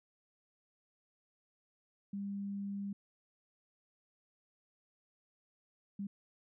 sine tone bursts at uneven times, 199.8 Hz, G3, 33 cents sharp, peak -37 dBFS, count 2, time 2.13-2.93 / 5.99-6.07 s, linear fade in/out 5 ms, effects none

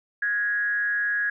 sine tone with frequency modulation, 1661.2 Hz, G#6, in tune, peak -22 dBFS, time 0.22-1.3 s, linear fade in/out 5 ms, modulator 221 Hz, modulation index 0.42, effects none

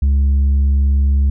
triangle tone with tanh clipping, 69.3 Hz, C#2, in tune, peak -11 dBFS, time 0.02-1.3 s, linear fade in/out 5 ms, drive 8 dB, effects none

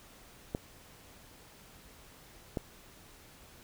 clicks, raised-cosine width 2 ms, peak -19 dBFS, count 2, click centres 0.549 / 2.572 s, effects pink hiss -56 dBFS RMS until 3.63 s

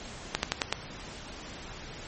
slowing click train, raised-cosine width 0.2 ms, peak -7 dBFS, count 5, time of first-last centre 0.35-0.726 s, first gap 81 ms, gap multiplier 1.1, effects pink hiss -43 dBFS RMS until 2.07 s + MP3 32 kbps

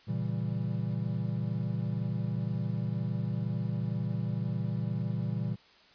triangle chord, A# diminished seventh, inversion none, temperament equal, 116.54 / 138.59 / 164.81 / 196 Hz, A#2 / C#3 / E3 / G3, 0 / 0 / 0 / 0 cents, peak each -31 / -35 / -33 / -35 dBFS, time 0.07-5.56 s, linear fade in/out 20 ms, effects white hiss -59 dBFS RMS until 5.94 s + resampled to 11025 Hz

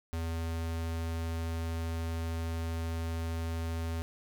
square tone, 82.41 Hz, E2, in tune, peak -33 dBFS, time 0.13-4.02 s, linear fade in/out 0 ms, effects none

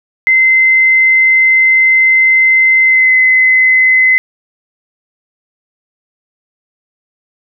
sine tone with pitch glide, 2066 to 2041 Hz, C7 to C7, -22 to -44 cents, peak -5 dBFS, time 0.27-4.18 s, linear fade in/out 0 ms, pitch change -22 cents, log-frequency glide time 2.83-3.15 s, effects none

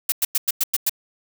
blue noise bursts, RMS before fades -19 dBFS, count 7, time 0.09-0.895 s, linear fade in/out 5 ms, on 31 ms, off 98 ms, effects none

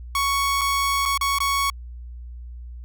sawtooth tone with dropouts, 1112 Hz, C#6, 5 cents sharp, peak -16 dBFS, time 0.15-1.7 s, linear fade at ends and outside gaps 2 ms, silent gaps 0.612-0.615 / 1.054-1.058 / 1.176-1.211 / 1.386-1.403 s, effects added 60 Hz sine -34 dBFS peak until 2.84 s

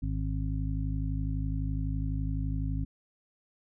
harmonic tone with a mistuned harmonic, 51.91 Hz, G#1, in tune, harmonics 1 / 2 / 3 / 5, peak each -31 / -34 / -36 / -38 dBFS, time 0.02-2.85 s, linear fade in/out 10 ms, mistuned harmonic 5, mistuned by +44 cents, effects none

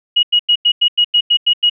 sine tone bursts, 2897 Hz, F#7, 37 cents flat, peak -8 dBFS, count 10, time 0.16-1.698 s, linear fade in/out 10 ms, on 71 ms, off 92 ms, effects none

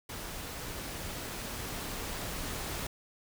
pink noise with level ramp, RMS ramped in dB -41 to -37 dBFS, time 0.09-2.87 s, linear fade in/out 5 ms, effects none

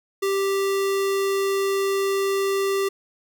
square tone, 392.1 Hz, G4, in tune, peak -21 dBFS, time 0.22-2.89 s, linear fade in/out 10 ms, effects none

